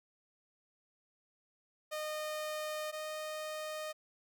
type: tone pair in turn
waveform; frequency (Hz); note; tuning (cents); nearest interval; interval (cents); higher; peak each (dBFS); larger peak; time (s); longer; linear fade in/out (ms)
sawtooth; 613 / 617.3; D#5 / D#5; -26 / -14; unison; 12; second; -33 / -35; first; 1.91-2.92 / 2.92-3.93; neither; 20
effects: none